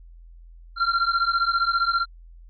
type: beating tone pair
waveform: square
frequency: 1369 / 1384 Hz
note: F6 / F6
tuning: -35 / -16 cents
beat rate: 15 Hz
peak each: -23 / -24 dBFS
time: 0.76-2.06 s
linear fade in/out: 50 ms
effects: added 42 Hz sine -43 dBFS peak until 2.49 s + resampled to 11025 Hz